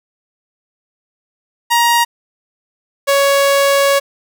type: tone pair in turn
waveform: sawtooth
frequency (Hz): 943 / 557.6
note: A#5 / C#5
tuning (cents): +20 / +10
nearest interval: major sixth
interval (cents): 910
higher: first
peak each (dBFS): -6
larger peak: neither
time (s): 1.7-2.05 / 3.07-4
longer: second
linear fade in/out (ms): 20
effects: none